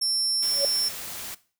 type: tone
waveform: 30% pulse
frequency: 5400 Hz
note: E8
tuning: 41 cents sharp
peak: -19 dBFS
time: 0.01-0.89 s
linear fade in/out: 10 ms
type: noise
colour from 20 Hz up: white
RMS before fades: -36 dBFS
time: 0.42-1.35 s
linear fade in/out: 10 ms
type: tone with exponential growth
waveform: sine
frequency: 560 Hz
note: C#5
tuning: 18 cents sharp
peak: -19 dBFS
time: 0.51-0.65 s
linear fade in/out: 2 ms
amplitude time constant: 30 ms
effects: noise-tail reverb RT60 0.4 s tail -18 dB re dry

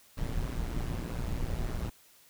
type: noise with amplitude modulation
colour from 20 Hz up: brown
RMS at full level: -30 dBFS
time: 0.17-1.9 s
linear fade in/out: 10 ms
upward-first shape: sine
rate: 118 Hz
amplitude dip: 70%
effects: white hiss -60 dBFS RMS until 2.29 s

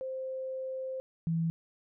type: tone pair in turn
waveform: sine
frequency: 523.3 / 164.83 Hz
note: C5 / E3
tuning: 0 / 0 cents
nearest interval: octave + minor sixth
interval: 2000 cents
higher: first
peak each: -34 / -27 dBFS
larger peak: second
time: 0.01-1 / 1.27-1.5 s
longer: first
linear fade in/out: 0 ms
effects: none

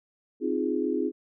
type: chord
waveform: sine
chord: F minor seventh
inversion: second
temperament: equal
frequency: 261.6 / 311.1 / 349.2 / 415.3 Hz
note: C4 / Eb4 / F4 / Ab4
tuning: 0 / 0 / 0 / 0 cents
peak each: -30 dBFS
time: 0.4-1.12 s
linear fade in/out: 50 ms
effects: none

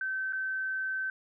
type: tone with dropouts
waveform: sine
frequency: 1540 Hz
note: G6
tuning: 31 cents flat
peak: -30 dBFS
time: 0.01-1.1 s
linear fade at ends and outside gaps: 2 ms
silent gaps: 0.325-0.331 s
effects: none

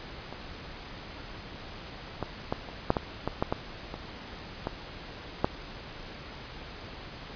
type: clicks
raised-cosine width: 1 ms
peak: -25 / -16 / -13 / -28 / -7 / -12 / -14 / -11 / -12 / -23 / -15 / -8 dBFS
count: 12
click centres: 0.326 / 2.227 / 2.525 / 2.688 / 2.904 / 2.968 / 3.276 / 3.425 / 3.525 / 3.941 / 4.671 / 5.445 s
effects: pink hiss -43 dBFS RMS until 7.35 s + resampled to 11025 Hz

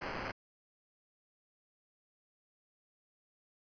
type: noise with sample-and-hold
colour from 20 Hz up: white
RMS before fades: -40 dBFS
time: 0.01-0.32 s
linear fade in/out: 10 ms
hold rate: 3675 Hz
effects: resampled to 11025 Hz

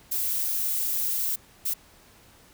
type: noise bursts at uneven times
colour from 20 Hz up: violet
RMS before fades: -27 dBFS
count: 2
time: 0.11-1.36 / 1.65-1.74 s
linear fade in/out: 10 ms
effects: pink hiss -55 dBFS RMS until 2.53 s

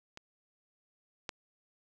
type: clicks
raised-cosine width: 0.2 ms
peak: -28 / -19 dBFS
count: 2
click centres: 0.174 / 1.292 s
effects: none

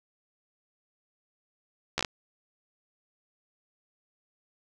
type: slowing click train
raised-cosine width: 0.2 ms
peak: -10 dBFS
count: 5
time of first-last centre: 1.98-2.048 s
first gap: 13 ms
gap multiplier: 1.18
effects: none

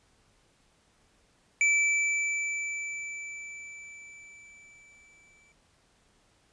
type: tone with exponential decay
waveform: square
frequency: 2320 Hz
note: D7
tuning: 22 cents flat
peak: -21 dBFS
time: 1.61-5.52 s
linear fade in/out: 1 ms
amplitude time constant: 850 ms
effects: pink hiss -66 dBFS RMS until 6.52 s + resampled to 22050 Hz

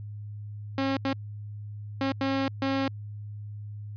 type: tone bursts at uneven times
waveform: sawtooth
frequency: 270.6 Hz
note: C#4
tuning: 42 cents flat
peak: -21 dBFS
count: 5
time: 0.78-0.97 / 1.05-1.13 / 2.01-2.12 / 2.21-2.48 / 2.62-2.88 s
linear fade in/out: 2 ms
effects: added 104 Hz sine -36 dBFS peak until 3.96 s + resampled to 11025 Hz

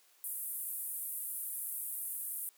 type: band-pass noise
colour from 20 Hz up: white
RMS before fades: -40 dBFS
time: 0.24-2.49 s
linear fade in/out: 0 ms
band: 9200 to 15000 Hz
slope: 48 dB/octave
effects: white hiss -66 dBFS RMS until 2.57 s + high-pass 400 Hz 12 dB/octave

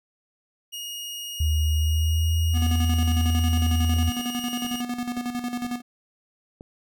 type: tone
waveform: sawtooth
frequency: 2869 Hz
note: F7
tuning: 46 cents sharp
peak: -29 dBFS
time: 0.72-4.82 s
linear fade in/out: 20 ms
type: tone with pitch glide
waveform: sine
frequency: 76.7 to 81.73 Hz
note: D#2 to E2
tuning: -24 to -14 cents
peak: -19 dBFS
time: 1.4-4.1 s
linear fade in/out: 5 ms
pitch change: +110 cents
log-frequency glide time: 1.76-2.35 s
type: tone with tremolo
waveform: square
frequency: 243.6 Hz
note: B3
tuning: 24 cents flat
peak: -26 dBFS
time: 2.53-5.82 s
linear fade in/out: 50 ms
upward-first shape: square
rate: 11 Hz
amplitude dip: 60%
type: clicks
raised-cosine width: 2 ms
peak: -28 dBFS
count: 7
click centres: 3.966 / 4.195 / 4.647 / 4.744 / 5.175 / 5.648 / 6.609 s
effects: none

